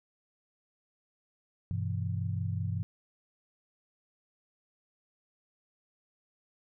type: chord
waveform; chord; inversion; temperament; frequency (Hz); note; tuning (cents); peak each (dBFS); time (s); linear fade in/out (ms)
sine; E minor; first; equal; 98 / 123.47 / 164.81; G2 / B2 / E3; 0 / 0 / 0; -32 / -36 / -37; 1.71-2.83; 0
effects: none